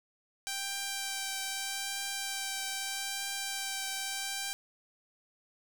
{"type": "tone with vibrato", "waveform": "5% pulse", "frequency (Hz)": 784, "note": "G5", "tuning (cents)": 0, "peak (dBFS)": -22, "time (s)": [0.47, 4.53], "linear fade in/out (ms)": 0, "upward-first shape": "triangle", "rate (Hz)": 0.8, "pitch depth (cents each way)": 14, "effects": ["8-bit"]}